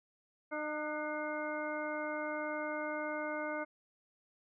harmonic tone with a mistuned harmonic, 303.6 Hz, D#4, 42 cents flat, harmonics 1 / 2 / 3 / 4 / 5 / 7, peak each -42 / -39 / -45 / -45 / -43 / -45 dBFS, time 0.51-3.65 s, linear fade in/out 20 ms, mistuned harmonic 5, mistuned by -38 cents, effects none

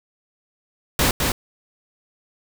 pink noise with echo, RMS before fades -18 dBFS, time 0.99-1.11 s, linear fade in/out 2 ms, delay 210 ms, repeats 1, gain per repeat -3 dB, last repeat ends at 1.32 s, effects none

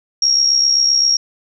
sine tone with amplitude modulation, 5588 Hz, F8, in tune, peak -8 dBFS, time 0.22-1.17 s, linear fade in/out 5 ms, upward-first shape sine, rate 67.7 Hz, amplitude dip 60%, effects none

